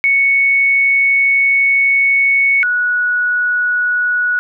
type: tone pair in turn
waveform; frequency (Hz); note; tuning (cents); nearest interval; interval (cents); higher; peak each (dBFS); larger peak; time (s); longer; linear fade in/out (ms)
sine; 2217 / 1465.2; C#7 / F#6; 0 / -17; perfect fifth; 717; first; -9 / -12; first; 0.04-2.63 / 2.63-4.39; first; 0
effects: none